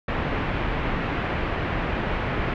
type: low-pass noise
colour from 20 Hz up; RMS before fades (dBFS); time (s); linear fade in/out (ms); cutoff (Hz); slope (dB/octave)
pink; -26; 0.08-2.54; 5; 2600; 24
effects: none